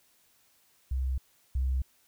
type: tone pair in turn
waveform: sine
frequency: 65.3 / 65.3 Hz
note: C2 / C2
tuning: -3 / -3 cents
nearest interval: unison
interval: 0 cents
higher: neither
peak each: -26 / -24 dBFS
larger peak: second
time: 0.91-1.18 / 1.55-1.82 s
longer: neither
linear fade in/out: 5 ms
effects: tanh soft clip ceiling -22 dBFS + white hiss -66 dBFS RMS until 2.07 s